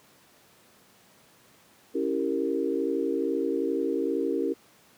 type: chord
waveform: sine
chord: C# diminished seventh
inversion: none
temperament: equal with one note detuned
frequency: 277.2 / 329.6 / 392 / 462.9 Hz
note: C#4 / E4 / G4 / Bb4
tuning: 0 / 0 / 0 / -12 cents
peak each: -30 dBFS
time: 1.94-4.54 s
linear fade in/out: 20 ms
effects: pink hiss -58 dBFS RMS until 4.97 s + high-pass 150 Hz 12 dB/octave